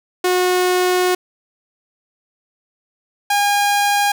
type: tone pair in turn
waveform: sawtooth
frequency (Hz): 363.5 / 813.7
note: F#4 / G#5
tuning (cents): -31 / -36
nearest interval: octave + major second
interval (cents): 1395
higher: second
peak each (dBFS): -10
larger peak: neither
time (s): 0.24-1.15 / 3.3-4.12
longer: first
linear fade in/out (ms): 5
effects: none